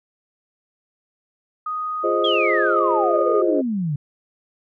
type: tone with pitch glide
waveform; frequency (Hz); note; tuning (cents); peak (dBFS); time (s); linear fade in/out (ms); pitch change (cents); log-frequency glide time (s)
sine; 1244.5 to 1228.8; D#6 to D#6; 0 to -22; -23; 1.66-3.42; 5; -22; 2.9-3.28
type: chord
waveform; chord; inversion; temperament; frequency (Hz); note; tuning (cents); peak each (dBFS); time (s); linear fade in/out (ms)
sine; F minor seventh; none; equal with one note detuned; 348 / 415.3 / 523.3 / 622.3; F4 / Ab4 / C5 / Eb5; -6 / 0 / 0 / 0; -23; 2.03-3.62; 20
type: exponential sweep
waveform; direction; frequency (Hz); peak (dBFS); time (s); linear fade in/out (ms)
sine; down; 3382 to 138.59; -20; 2.24-3.96; 5
effects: tanh soft clip ceiling -3 dBFS